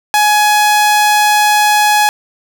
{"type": "tone", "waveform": "sawtooth", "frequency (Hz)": 840, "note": "G#5", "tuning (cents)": 19, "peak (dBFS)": -4, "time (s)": [0.14, 2.09], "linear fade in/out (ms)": 0, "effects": []}